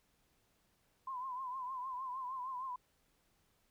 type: tone with vibrato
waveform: sine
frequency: 1027 Hz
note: C6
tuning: 33 cents flat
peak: -39 dBFS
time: 1.07-2.76 s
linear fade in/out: 5 ms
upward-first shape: triangle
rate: 6.5 Hz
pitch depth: 93 cents each way
effects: pink hiss -75 dBFS RMS until 3.7 s